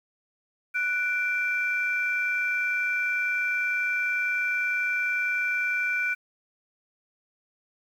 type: tone pair together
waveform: sine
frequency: 1480 / 2349 Hz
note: F#6 / D7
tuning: 0 / 0 cents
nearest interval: minor sixth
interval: 800 cents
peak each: -26 dBFS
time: 0.74-6.15 s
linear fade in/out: 20 ms
effects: tanh soft clip ceiling -16 dBFS + 9-bit